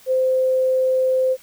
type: tone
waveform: sine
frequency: 518 Hz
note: C5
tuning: 17 cents flat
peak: -15 dBFS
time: 0.06-1.37 s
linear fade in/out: 50 ms
effects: white hiss -49 dBFS RMS until 1.42 s